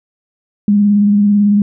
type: tone with vibrato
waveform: sine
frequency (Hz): 204.9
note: G#3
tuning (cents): -23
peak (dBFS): -7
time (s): 0.68-1.62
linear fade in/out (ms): 2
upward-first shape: square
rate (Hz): 18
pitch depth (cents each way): 22
effects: none